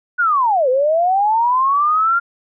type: linear two-way sweep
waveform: sine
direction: down then up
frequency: 1488 to 493.9 to 1405 Hz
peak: -12 dBFS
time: 0.18-2.2 s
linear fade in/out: 20 ms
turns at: 0.69 s
effects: none